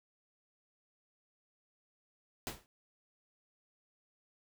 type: noise with exponential decay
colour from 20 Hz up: pink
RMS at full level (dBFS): -36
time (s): 2.47-2.66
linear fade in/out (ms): 0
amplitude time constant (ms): 41
effects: none